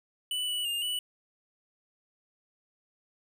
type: tone with pitch steps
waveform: square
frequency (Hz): 2976 / 2953 / 2815 / 2959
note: F#7 / F#7 / F7 / F#7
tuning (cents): +9 / -4 / +13 / -1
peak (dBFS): -30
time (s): 0.31-0.99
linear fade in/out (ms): 2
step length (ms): 170
effects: none